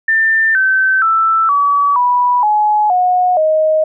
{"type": "tone with pitch steps", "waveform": "sine", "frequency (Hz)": [1790, 1540.4, 1325.6, 1140.7, 981.7, 844.8, 727, 625.6], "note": ["A6", "G6", "E6", "C#6", "B5", "G#5", "F#5", "D#5"], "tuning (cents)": [29, -31, 9, 49, -11, 29, -31, 9], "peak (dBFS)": -9, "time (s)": [0.08, 3.84], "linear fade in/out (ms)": 5, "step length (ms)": 470, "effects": []}